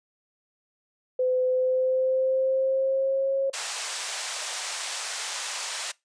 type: tone with pitch glide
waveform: sine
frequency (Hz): 509 to 542.4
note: C5 to C#5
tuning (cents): -48 to -38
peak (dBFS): -21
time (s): 1.19-3.5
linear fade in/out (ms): 5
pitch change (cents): +110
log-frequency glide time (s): 1.44-3.34
type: band-pass noise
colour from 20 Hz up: white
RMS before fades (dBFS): -33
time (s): 3.53-5.92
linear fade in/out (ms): 10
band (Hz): 570 to 8500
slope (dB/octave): 24
effects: noise-tail reverb RT60 0.2 s tail -22 dB re dry + resampled to 22050 Hz